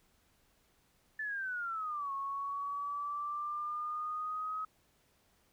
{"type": "exponential two-way sweep", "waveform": "sine", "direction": "down then up", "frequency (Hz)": [1760, 1096, 1273], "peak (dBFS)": -35, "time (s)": [1.19, 4.65], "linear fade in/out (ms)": 5, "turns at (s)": 2.12, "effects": ["pink hiss -71 dBFS RMS until 5.52 s"]}